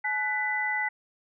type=tone cluster; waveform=sine; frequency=853 / 1487 / 1993 Hz; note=G#5 / F#6 / B6; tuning=+46 / +8 / +15 cents; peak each=-32 / -35 / -27 dBFS; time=0.04-0.89 s; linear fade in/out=10 ms; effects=none